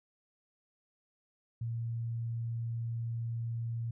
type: tone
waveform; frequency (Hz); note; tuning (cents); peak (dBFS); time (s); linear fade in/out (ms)
sine; 115.9; A#2; -10; -33; 1.61-3.91; 5
effects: none